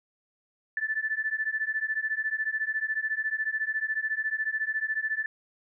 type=beating tone pair; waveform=sine; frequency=1747 / 1761 Hz; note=A6 / A6; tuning=-13 / +1 cents; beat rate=14 Hz; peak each=-30 dBFS; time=0.77-5.26 s; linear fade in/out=2 ms; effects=none